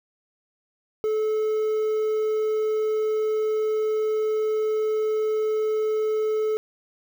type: tone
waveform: triangle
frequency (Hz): 432.5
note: A4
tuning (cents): -30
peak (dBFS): -19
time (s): 1.04-6.57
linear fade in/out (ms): 0
effects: 8-bit